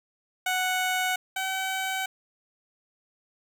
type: tone pair in turn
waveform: 15% pulse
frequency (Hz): 740 / 761.7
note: F#5 / G5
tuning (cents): 0 / -50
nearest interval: minor second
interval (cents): 50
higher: second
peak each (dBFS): -18 / -21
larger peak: first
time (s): 0.46-1.16 / 1.36-2.06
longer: neither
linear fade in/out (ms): 5
effects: none